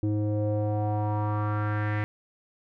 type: tone with low-pass filter sweep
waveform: square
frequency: 105.3 Hz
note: G#2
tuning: 24 cents sharp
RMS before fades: -27 dBFS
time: 0.03-2.04 s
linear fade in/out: 0 ms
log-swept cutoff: 360 to 2000 Hz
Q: 3.6
effects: none